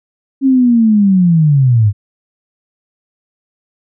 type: linear sweep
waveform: sine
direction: down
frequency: 273.6 to 98 Hz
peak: -6 dBFS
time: 0.41-1.93 s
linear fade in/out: 50 ms
effects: none